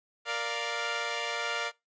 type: chord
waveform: 10% pulse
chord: Bb major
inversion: none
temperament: equal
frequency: 466.2 / 587.3 / 698.5 Hz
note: Bb4 / D5 / F5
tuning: 0 / 0 / 0 cents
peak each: -27 dBFS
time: 0.25-1.72 s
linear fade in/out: 50 ms
effects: noise-tail reverb RT60 0.2 s tail -21 dB re dry + resampled to 16000 Hz